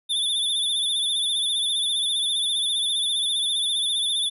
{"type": "tone with vibrato", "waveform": "square", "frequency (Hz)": 3518, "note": "A7", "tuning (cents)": -1, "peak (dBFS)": -22, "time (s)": [0.09, 4.3], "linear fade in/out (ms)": 20, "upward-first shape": "sine", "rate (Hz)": 15, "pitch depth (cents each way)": 63, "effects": ["resampled to 32000 Hz"]}